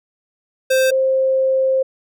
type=tone pair in turn; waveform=square / sine; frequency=523 / 527.9 Hz; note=C5 / C5; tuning=-1 / +15 cents; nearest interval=unison; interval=16 cents; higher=second; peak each=-13 dBFS; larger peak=neither; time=0.7-0.91 / 0.91-1.83 s; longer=second; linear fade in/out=10 ms; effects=none